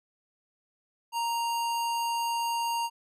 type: tone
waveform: square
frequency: 932.3 Hz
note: A#5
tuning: in tune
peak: -28 dBFS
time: 1.12-2.9 s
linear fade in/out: 50 ms
effects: resampled to 32000 Hz